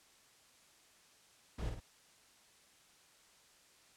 brown noise with echo, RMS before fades -39 dBFS, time 1.58-1.7 s, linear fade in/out 10 ms, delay 51 ms, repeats 2, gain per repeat -5 dB, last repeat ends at 1.802 s, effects white hiss -65 dBFS RMS until 3.96 s + low-pass 9000 Hz 12 dB/octave

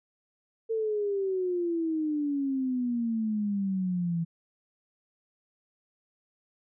sine exponential sweep, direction down, 453.1 to 164.8 Hz, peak -26 dBFS, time 0.69-4.25 s, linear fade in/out 20 ms, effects none

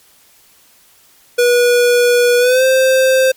square tone with pitch glide, 485.4 to 523.3 Hz, B4 to C5, -30 to 0 cents, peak -9 dBFS, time 1.38-3.32 s, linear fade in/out 10 ms, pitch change +130 cents, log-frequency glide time 2.38-2.64 s, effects white hiss -49 dBFS RMS until 3.36 s + MP3 96 kbps

